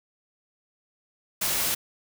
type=noise; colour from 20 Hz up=white; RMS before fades=-26 dBFS; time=1.41-1.75 s; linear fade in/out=10 ms; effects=none